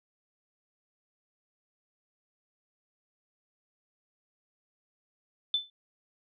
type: tone with exponential decay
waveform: sine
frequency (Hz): 3520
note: A7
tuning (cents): 0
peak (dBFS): -21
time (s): 5.54-5.7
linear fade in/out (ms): 2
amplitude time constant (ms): 34
effects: none